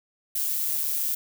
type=noise with amplitude modulation; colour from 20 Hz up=violet; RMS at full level=-24 dBFS; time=0.35-1.15 s; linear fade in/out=5 ms; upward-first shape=sine; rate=149 Hz; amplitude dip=60%; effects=none